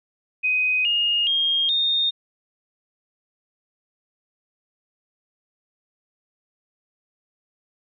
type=tone with pitch steps; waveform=sine; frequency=2507 / 2847 / 3232 / 3670 Hz; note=D#7 / F7 / G#7 / A#7; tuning=+12 / +33 / -48 / -28 cents; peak=-18 dBFS; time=0.43-2.11 s; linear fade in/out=20 ms; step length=420 ms; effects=none